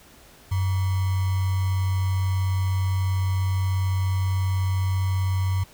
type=tone with sample-and-hold; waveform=sine; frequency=94.3 Hz; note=F#2; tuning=33 cents sharp; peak=-20 dBFS; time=0.51-5.64 s; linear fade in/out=10 ms; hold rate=1050 Hz; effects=pink hiss -51 dBFS RMS until 5.73 s